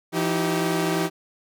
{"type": "tone cluster", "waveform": "sawtooth", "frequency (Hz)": [169.1, 315.3, 387], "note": ["E3", "D#4", "G4"], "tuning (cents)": [44, 23, -22], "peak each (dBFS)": -22, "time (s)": [0.12, 1.1], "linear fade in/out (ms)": 50, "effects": []}